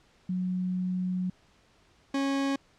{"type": "tone pair in turn", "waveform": ["sine", "40% pulse"], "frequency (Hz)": [183, 274.8], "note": ["F#3", "C#4"], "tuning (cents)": [-19, -15], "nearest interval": "perfect fifth", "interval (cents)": 704, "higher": "second", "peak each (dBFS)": [-27, -25], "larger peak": "second", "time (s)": [[0.29, 1.3], [2.14, 2.56]], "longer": "first", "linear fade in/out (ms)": 5, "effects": ["pink hiss -63 dBFS RMS until 2.78 s", "low-pass 6000 Hz 12 dB/octave"]}